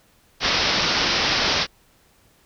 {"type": "low-pass noise", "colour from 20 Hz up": "white", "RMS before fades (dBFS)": -21, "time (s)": [0.4, 1.67], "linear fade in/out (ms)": 50, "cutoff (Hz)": 5600, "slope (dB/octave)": 96, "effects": ["pink hiss -58 dBFS RMS until 2.45 s"]}